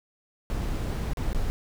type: noise with dropouts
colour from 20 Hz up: brown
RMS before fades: -28 dBFS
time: 0.5-1.5 s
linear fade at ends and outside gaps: 0 ms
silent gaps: 1.134-1.172 / 1.33-1.348 s
effects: none